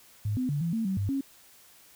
sine tone with pitch steps, 104.6 / 254.3 / 144.8 / 168 / 225.3 / 191.1 / 99.6 / 273.3 Hz, G#2 / C4 / D3 / E3 / A3 / G3 / G2 / C#4, +13 / -49 / -24 / +33 / +41 / -44 / +28 / -24 cents, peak -26 dBFS, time 0.25-1.21 s, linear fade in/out 5 ms, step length 120 ms, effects white hiss -56 dBFS RMS until 1.95 s

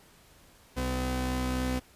sawtooth tone pair together, 63.6 / 254 Hz, C2 / B3, -48 / +49 cents, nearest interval 2 octaves, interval 2397 cents, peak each -27 dBFS, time 0.76-1.8 s, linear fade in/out 20 ms, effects pink hiss -58 dBFS RMS until 1.95 s + resampled to 32000 Hz

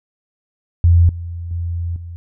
sine tone with level steps, 85.5 Hz, F2, 36 cents flat, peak -7 / -24 / -19 / -28 dBFS, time 0.84-2.16 s, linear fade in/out 0 ms, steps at 1.09 / 1.51 / 1.96 s, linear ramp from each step 2 ms, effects none

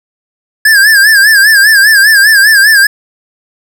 square tone with vibrato, 1675 Hz, G#6, 14 cents sharp, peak -3 dBFS, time 0.65-2.87 s, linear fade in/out 5 ms, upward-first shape sine, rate 5 Hz, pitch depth 110 cents each way, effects none

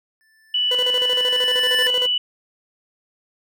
square tone with exponential growth, 1761 Hz, A6, 1 cent sharp, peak -19 dBFS, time 0.21-1.87 s, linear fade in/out 0 ms, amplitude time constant 360 ms
sine tone, 2962 Hz, F#7, 1 cent sharp, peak -17 dBFS, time 0.54-2.18 s, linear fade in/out 5 ms
40% pulse tone with tremolo, 498.7 Hz, B4, 17 cents sharp, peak -22 dBFS, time 0.71-2.07 s, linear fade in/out 5 ms, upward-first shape square, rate 13 Hz, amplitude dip 70%
effects none

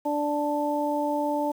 harmonic tone, 293.7 Hz, D4, in tune, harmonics 1 / 2 / 3, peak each -28 / -28 / -28 dBFS, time 0.05-1.52 s, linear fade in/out 10 ms, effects 8-bit

